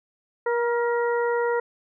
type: harmonic tone with a mistuned harmonic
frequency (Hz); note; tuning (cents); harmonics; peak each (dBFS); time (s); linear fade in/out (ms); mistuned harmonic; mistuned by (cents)
475; A#4; +33; 1 / 2 / 3 / 4; -22 / -28 / -32 / -34; 0.46-1.6; 5; 3; -31
effects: none